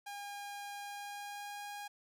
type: tone with pitch glide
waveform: sawtooth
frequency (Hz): 811 to 818.5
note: G#5 to G#5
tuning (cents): -41 to -25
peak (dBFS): -39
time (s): 0.06-1.88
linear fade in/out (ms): 10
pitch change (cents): +16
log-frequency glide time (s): 0.77-1.65
effects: none